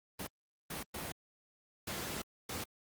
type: noise bursts at uneven times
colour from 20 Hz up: pink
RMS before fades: -40 dBFS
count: 5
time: 0.19-0.27 / 0.7-0.83 / 0.94-1.12 / 1.87-2.22 / 2.49-2.64 s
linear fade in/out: 5 ms
effects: high-pass 80 Hz 12 dB/octave + Opus 32 kbps